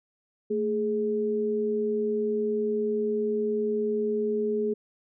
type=tone pair together; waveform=sine; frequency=222.5 / 419.5 Hz; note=A3 / G#4; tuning=+20 / +17 cents; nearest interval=major seventh; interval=1097 cents; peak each=-30 / -25 dBFS; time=0.5-4.74 s; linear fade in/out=10 ms; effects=none